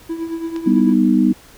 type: tone with tremolo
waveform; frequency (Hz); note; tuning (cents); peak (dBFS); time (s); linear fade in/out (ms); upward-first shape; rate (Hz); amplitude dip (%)
triangle; 329.6; E4; 0; -17; 0.09-0.94; 10; triangle; 9; 70
type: click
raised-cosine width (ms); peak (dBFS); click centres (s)
0.2; -17; 0.563
type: chord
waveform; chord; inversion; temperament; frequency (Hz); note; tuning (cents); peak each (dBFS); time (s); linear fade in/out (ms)
sine; G augmented; none; equal; 196 / 246.9 / 311.1; G3 / B3 / D#4; 0 / 0 / 0; -16 / -14 / -16; 0.66-1.33; 10
effects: pink hiss -45 dBFS RMS until 1.57 s